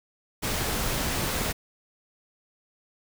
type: noise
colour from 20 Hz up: pink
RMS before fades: -28 dBFS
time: 0.42-1.53 s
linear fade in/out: 20 ms
effects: none